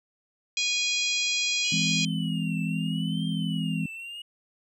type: harmonic tone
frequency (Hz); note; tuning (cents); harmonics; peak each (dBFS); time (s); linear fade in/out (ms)
822; G#5; -18; 3 / 4 / 5 / 6 / 7 / 8 / 9; -28 / -30 / -32 / -34 / -35 / -36 / -37; 0.57-2.05; 2
type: tone with vibrato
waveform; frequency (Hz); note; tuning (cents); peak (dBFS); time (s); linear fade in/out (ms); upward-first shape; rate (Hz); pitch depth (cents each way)
triangle; 2904; F#7; -33; -35; 1.64-4.22; 5; triangle; 0.77; 160
type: chord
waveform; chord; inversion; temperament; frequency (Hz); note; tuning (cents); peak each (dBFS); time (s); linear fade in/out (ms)
sine; E augmented; none; just; 164.81 / 206 / 257.5; E3 / G#3 / B#3; 0 / -14 / -28; -28 / -31 / -33; 1.72-3.86; 5
effects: none